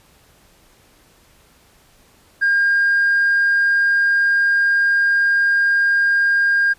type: tone with tanh clipping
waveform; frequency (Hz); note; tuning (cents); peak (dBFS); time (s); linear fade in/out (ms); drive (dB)
triangle; 1611; G6; +47; -13; 2.41-6.74; 20; 5
effects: pink hiss -53 dBFS RMS until 6.78 s + resampled to 32000 Hz